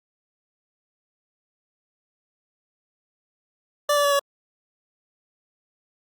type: tone with pitch steps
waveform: 25% pulse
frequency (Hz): 585 / 577.6 / 570.3 / 563.1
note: D5 / D5 / C#5 / C#5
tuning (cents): -7 / -29 / +49 / +27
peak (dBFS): -14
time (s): 3.89-4.194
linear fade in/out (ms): 5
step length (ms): 76
effects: Opus 48 kbps